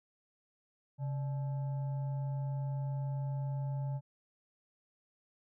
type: tone with frequency modulation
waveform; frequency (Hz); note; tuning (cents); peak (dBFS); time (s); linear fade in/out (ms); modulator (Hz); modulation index
sine; 136.3; C#3; -29; -33; 0.98-4.01; 50; 727; 0.26
effects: none